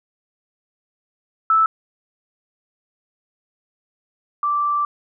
sine tone pair in turn, 1314 / 1170.6 Hz, E6 / D6, -6 / -6 cents, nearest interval major second, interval 200 cents, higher first, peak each -12 / -17 dBFS, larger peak first, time 1.5-1.66 / 4.43-4.85 s, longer second, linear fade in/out 2 ms, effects none

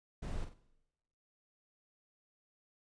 brown noise with echo, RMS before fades -40 dBFS, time 0.22-0.45 s, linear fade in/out 10 ms, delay 45 ms, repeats 2, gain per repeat -8 dB, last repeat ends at 0.54 s, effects noise-tail reverb RT60 0.9 s tail -18 dB re dry + resampled to 22050 Hz

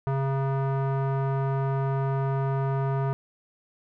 square tone with low-pass filter, 135.9 Hz, C#3, 34 cents flat, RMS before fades -26 dBFS, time 0.07-3.13 s, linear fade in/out 0 ms, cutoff 1100 Hz, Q 1.8, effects none

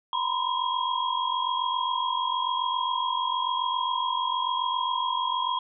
sine tone cluster, 940 / 981 / 1028 / 3277 Hz, A#5 / B5 / C6 / G#7, +14 / -12 / -31 / -24 cents, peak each -32 / -30 / -28 / -32 dBFS, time 0.13-5.59 s, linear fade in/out 2 ms, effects none

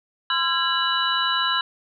sine tone cluster, 1028 / 1355 / 1639 / 2955 / 3932 Hz, C6 / E6 / G#6 / F#7 / B7, -31 / +47 / -23 / -3 / -8 cents, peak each -26 dBFS, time 0.3-1.61 s, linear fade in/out 2 ms, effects none

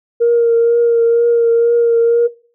sine tone with vibrato, 467.4 Hz, A#4, 5 cents sharp, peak -7 dBFS, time 0.2-2.28 s, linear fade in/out 20 ms, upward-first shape triangle, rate 2.1 Hz, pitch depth 21 cents each way, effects noise-tail reverb RT60 0.4 s tail -19 dB re dry + tanh soft clip ceiling -4 dBFS

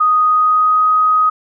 sine tone with pitch glide, 1244.5 to 1255.3 Hz, D#6 to D#6, 0 to +15 cents, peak -9 dBFS, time 0-1.3 s, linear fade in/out 10 ms, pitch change +15 cents, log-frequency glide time 0.23-0.88 s, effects none

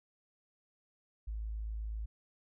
sine tone, 54 Hz, A1, 32 cents flat, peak -36 dBFS, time 1.27-2.06 s, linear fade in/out 10 ms, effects none

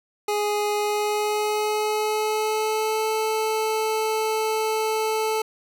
25% pulse tone with pitch glide, 416.1 to 437.3 Hz, G#4 to A4, +3 to -11 cents, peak -18 dBFS, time 0.28-5.42 s, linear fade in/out 5 ms, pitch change +86 cents, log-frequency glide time 0.76-3.06 s, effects none

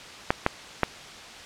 clicks, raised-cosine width 0.5 ms, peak -4 dBFS, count 3, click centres 0.305 / 0.464 / 0.833 s, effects white hiss -42 dBFS RMS until 1.45 s + low-pass 5000 Hz 12 dB/octave

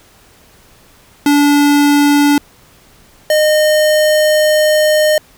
square tone pair in turn, 288.9 / 612.2 Hz, D4 / D#5, -28 / -28 cents, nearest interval octave + minor second, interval 1300 cents, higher second, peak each -8 / -9 dBFS, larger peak first, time 1.26-2.38 / 3.3-5.18 s, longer second, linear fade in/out 2 ms, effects pink hiss -46 dBFS RMS until 5.37 s

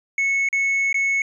triangle tone with dropouts, 2201 Hz, C#7, 13 cents flat, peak -16 dBFS, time 0.18-1.22 s, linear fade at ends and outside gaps 2 ms, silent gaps 0.488-0.528 / 0.928-0.943 s, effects resampled to 22050 Hz

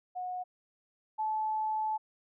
sine tone pair in turn, 729 / 866.9 Hz, F#5 / A5, -26 / -26 cents, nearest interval minor third, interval 300 cents, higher second, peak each -34 / -29 dBFS, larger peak second, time 0.15-0.44 / 1.18-1.98 s, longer second, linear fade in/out 20 ms, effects none

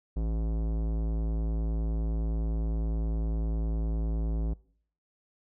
sine tone with tanh clipping, 54.9 Hz, A1, 3 cents flat, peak -29 dBFS, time 0.16-4.54 s, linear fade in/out 10 ms, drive 18 dB, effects noise-tail reverb RT60 0.6 s tail -23 dB re dry

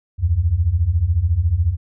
sine beating tone pair, 75.8 / 89.8 Hz, D#2 / F2, -45 / +49 cents, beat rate 14 Hz, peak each -19 / -16 dBFS, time 0.18-1.77 s, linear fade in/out 50 ms, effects none

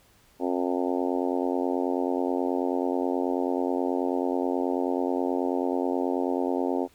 harmonic tone, 89.3 Hz, F2, 39 cents sharp, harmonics 3 / 4 / 5 / 6 / 7 / 8 / 9 / 10, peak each -28 / -30 / -32 / -34 / -35 / -36 / -37 / -38 dBFS, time 0.39-6.88 s, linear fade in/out 50 ms, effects pink hiss -60 dBFS RMS until 6.94 s

